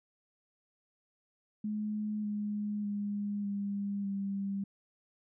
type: tone with pitch steps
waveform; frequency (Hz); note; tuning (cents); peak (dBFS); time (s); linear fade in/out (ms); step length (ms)
sine; 211.7 / 208.1 / 204.5 / 201 / 197.52; G#3 / G#3 / G#3 / G3 / G3; +33 / +4 / -26 / +44 / +13; -32; 1.64-4.64; 5; 600
effects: none